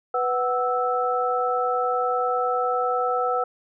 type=tone cluster; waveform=sine; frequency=496.2 / 745 / 1315 Hz; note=B4 / F#5 / E6; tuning=+8 / +12 / -5 cents; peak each=-25 dBFS; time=0.14-3.44 s; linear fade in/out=5 ms; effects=none